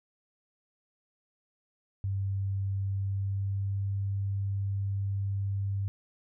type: tone with pitch glide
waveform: sine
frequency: 97.8 to 98.82 Hz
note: G2 to G2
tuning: -4 to +14 cents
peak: -28 dBFS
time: 2.04-5.88 s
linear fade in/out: 0 ms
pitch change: +18 cents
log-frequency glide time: 2.87-3.85 s
effects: none